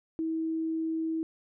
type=tone; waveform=sine; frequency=322.6 Hz; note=E4; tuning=37 cents flat; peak=-28 dBFS; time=0.19-1.23 s; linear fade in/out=0 ms; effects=none